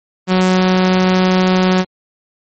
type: tone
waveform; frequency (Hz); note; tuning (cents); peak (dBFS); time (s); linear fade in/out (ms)
sawtooth; 185; F#3; 0; -6; 0.27-1.85; 50
effects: low-pass 7000 Hz 12 dB/octave + MP3 32 kbps